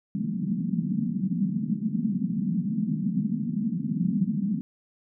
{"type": "band-pass noise", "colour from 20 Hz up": "pink", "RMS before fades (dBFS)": -27, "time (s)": [0.15, 4.61], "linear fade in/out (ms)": 0, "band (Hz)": [170, 230], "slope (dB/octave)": 48, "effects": []}